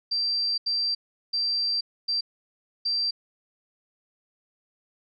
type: tone bursts at uneven times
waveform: sine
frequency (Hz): 4702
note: D8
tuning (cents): +1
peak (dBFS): -23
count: 5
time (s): 0.11-0.58 / 0.66-0.95 / 1.33-1.81 / 2.08-2.21 / 2.85-3.11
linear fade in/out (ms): 10
effects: none